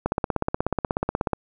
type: click train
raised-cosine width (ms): 1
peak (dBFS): -8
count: 22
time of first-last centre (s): 0.06-1.333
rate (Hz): 16.5
effects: none